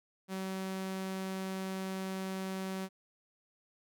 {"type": "tone", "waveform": "sawtooth", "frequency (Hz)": 190, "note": "F#3", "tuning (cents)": 46, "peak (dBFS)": -32, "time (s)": [0.28, 2.89], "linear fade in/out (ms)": 50, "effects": []}